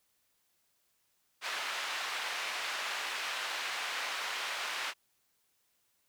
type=band-pass noise; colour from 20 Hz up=white; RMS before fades=-37 dBFS; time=1.41-4.94 s; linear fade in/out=50 ms; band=830 to 2900 Hz; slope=12 dB/octave; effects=white hiss -75 dBFS RMS until 6.08 s